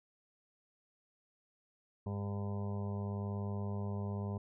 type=harmonic tone; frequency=100.9 Hz; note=G#2; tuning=49 cents flat; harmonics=1 / 2 / 4 / 5 / 6 / 7 / 8 / 9 / 10; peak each=-37 / -41 / -47 / -53 / -52 / -55 / -57 / -54 / -55 dBFS; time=2.06-4.38 s; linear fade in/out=5 ms; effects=none

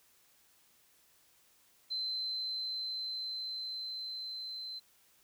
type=tone with level ramp; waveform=sine; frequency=4078 Hz; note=C8; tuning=45 cents flat; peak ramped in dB=-33 to -40 dBFS; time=1.9-4.8 s; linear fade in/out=20 ms; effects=white hiss -67 dBFS RMS until 5.23 s

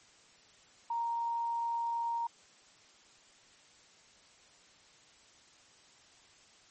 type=tone; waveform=sine; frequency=932.3 Hz; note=A#5; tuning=in tune; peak=-31 dBFS; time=0.9-2.27 s; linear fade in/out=5 ms; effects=white hiss -61 dBFS RMS until 6.7 s + MP3 32 kbps

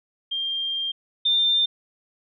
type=tone pair in turn; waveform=sine; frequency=3192 / 3597 Hz; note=G7 / A7; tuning=+31 / +37 cents; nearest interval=major second; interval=206 cents; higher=second; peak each=-24 / -17 dBFS; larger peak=second; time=0.31-0.92 / 1.25-1.66 s; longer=first; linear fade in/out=10 ms; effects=none

